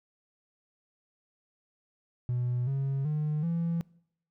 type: tone with pitch steps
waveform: triangle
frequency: 123.1 / 136.59 / 151.55 / 168.16 Hz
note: B2 / C#3 / D#3 / E3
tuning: -5 / -25 / -45 / +35 cents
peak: -24 dBFS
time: 2.29-3.81 s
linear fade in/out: 0 ms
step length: 380 ms
effects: noise-tail reverb RT60 0.7 s tail -25 dB re dry + tanh soft clip ceiling -22 dBFS